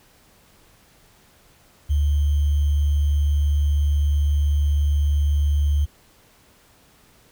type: tone with sample-and-hold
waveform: sine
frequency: 73 Hz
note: D2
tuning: 10 cents flat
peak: -16 dBFS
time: 1.89-5.86 s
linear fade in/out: 20 ms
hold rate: 3150 Hz
effects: pink hiss -55 dBFS RMS until 7.31 s